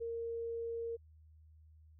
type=tone; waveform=sine; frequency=462.5 Hz; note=A#4; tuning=14 cents flat; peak=-37 dBFS; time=0-0.97 s; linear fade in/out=20 ms; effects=added 78 Hz sine -58 dBFS peak until 1.99 s